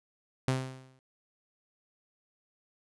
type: tone with exponential decay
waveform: sawtooth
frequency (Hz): 130.6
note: C3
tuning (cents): -3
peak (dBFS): -20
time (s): 0.48-0.99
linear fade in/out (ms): 0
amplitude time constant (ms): 110
effects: resampled to 24000 Hz